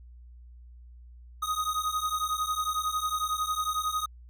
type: beating tone pair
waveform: square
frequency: 1244.5 / 1255.5 Hz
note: D#6 / D#6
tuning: 0 / +15 cents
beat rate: 11 Hz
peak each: -31 dBFS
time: 1.42-4.06 s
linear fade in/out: 10 ms
effects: added 60 Hz sine -46 dBFS peak until 4.29 s + MP3 96 kbps